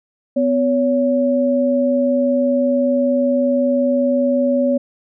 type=tone pair together; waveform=sine; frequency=251.7 / 563 Hz; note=B3 / C#5; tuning=+33 / +27 cents; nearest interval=octave + major second; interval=1394 cents; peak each=-16 / -16 dBFS; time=0.36-4.78 s; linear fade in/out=10 ms; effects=none